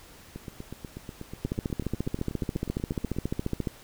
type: two click trains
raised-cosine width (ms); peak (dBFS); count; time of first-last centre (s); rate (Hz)
3; -15 / -24; 33 / 24; 1.45-3.672 / 0.36-3.165; 14.4 / 8.2
effects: pink hiss -51 dBFS RMS until 3.83 s